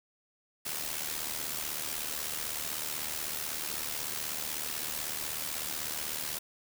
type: noise with amplitude modulation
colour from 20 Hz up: white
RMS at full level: -33 dBFS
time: 0.65-6.39 s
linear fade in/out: 10 ms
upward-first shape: sine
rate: 76.1 Hz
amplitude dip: 65%
effects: none